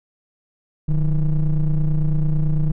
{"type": "ring-modulated tone", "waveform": "triangle", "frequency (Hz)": 83, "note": "E2", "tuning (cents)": 12, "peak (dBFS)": -10, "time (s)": [0.88, 2.72], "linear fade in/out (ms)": 10, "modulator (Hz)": 68.5, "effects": []}